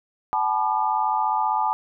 sine tone cluster, 767 / 862 / 978 / 1200 Hz, G5 / A5 / B5 / D6, -38 / -36 / -17 / +37 cents, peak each -28 / -22 / -27 / -27 dBFS, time 0.33-1.73 s, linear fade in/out 0 ms, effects none

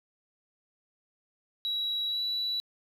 sine tone with pitch glide, 3888 to 3938 Hz, B7 to B7, -28 to -6 cents, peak -27 dBFS, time 1.65-2.6 s, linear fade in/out 0 ms, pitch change +22 cents, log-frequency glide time 2.07-2.22 s, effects tanh soft clip ceiling -25 dBFS + 11-bit

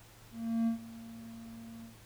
triangle tone with ADSR envelope, 228.3 Hz, A#3, 36 cents flat, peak -24 dBFS, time 0.31-1.95 s, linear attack 360 ms, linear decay 110 ms, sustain -19 dB, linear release 110 ms, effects added 112 Hz sine -58 dBFS peak until 2.05 s + pink hiss -58 dBFS RMS until 2.05 s

